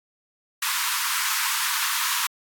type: high-pass noise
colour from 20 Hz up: pink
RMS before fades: -25 dBFS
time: 0.62-2.27 s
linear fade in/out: 5 ms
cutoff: 930 Hz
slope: 96 dB/octave
effects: AAC 64 kbps